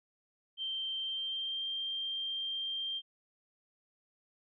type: tone with pitch glide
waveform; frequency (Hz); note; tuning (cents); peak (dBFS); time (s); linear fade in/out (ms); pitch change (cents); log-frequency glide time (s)
sine; 3136 to 3174; G7 to G7; 0 to +21; -34; 0.57-3.02; 50; +21; 0.99-1.63
effects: none